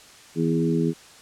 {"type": "harmonic tone with a mistuned harmonic", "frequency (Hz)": 82.6, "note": "E2", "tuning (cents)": 4, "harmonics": [2, 3, 4, 5], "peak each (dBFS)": [-23, -25, -26, -27], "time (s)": [0.35, 0.94], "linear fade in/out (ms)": 50, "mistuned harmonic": 2, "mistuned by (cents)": -19, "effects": ["white hiss -48 dBFS RMS until 1.21 s", "low-pass 8000 Hz 12 dB/octave"]}